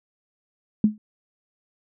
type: tone with exponential decay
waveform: sine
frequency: 212.8 Hz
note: G#3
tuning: 42 cents sharp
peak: -10 dBFS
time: 0.84-0.98 s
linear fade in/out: 2 ms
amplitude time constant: 29 ms
effects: none